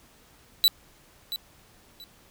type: tone with echo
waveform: 45% pulse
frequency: 3951 Hz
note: B7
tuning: in tune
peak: -16 dBFS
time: 0.64-0.68 s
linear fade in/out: 0 ms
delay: 680 ms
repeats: 2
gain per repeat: -13 dB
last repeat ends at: 2.04 s
effects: pink hiss -57 dBFS RMS until 2.3 s